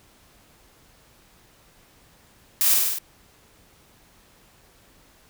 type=noise with echo; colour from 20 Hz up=blue; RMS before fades=-20 dBFS; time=2.61-2.74 s; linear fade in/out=0 ms; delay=49 ms; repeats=5; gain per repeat=-2 dB; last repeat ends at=2.985 s; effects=pink hiss -56 dBFS RMS until 5.29 s